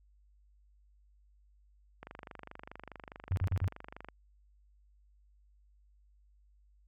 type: click train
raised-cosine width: 0.5 ms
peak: -30 dBFS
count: 52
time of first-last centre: 2.03-4.086 s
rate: 24.8 Hz
type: tone bursts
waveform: sine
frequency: 92.5 Hz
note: F#2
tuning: in tune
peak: -27 dBFS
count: 4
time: 3.31-3.678 s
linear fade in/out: 0 ms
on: 62 ms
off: 40 ms
effects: added 50 Hz sine -62 dBFS peak until 6.87 s